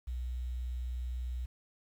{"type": "tone with quantisation", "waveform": "sine", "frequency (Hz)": 61.74, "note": "B1", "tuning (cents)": 0, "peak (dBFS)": -34, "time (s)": [0.07, 1.46], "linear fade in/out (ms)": 10, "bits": 10, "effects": []}